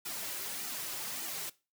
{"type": "noise with flanger", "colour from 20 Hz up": "white", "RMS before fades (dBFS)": -39, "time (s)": [0.05, 1.5], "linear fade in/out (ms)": 10, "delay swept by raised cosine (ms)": [1.8, 4.5], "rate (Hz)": 1.7, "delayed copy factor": -0.7, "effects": ["noise-tail reverb RT60 0.3 s tail -20 dB re dry", "high-pass 150 Hz 12 dB/octave"]}